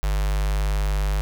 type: tone with notch filter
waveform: square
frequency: 50.2 Hz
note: G1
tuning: 42 cents sharp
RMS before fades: -22 dBFS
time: 0.03-1.21 s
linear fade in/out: 0 ms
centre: 270 Hz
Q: 0.72
effects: none